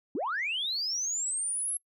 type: linear sweep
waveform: sine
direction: up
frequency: 220 to 11175 Hz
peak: -28 dBFS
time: 0.15-1.77 s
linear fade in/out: 2 ms
effects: noise-tail reverb RT60 0.1 s tail -26 dB re dry + tanh soft clip ceiling -24 dBFS